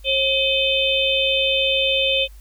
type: tone cluster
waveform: sine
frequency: 539 / 2542 / 3075 / 3571 Hz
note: C#5 / D#7 / G7 / A7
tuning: -49 / +36 / -34 / +25 cents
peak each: -22 dBFS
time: 0.04-2.28 s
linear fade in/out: 50 ms
effects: added 50 Hz sine -39 dBFS peak until 2.4 s + white hiss -55 dBFS RMS until 2.4 s